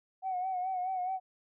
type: tone with vibrato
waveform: sine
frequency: 742 Hz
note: F#5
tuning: 5 cents sharp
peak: -30 dBFS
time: 0.22-1.2 s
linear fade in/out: 50 ms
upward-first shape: sine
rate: 4.7 Hz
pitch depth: 54 cents each way
effects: tanh soft clip ceiling -26 dBFS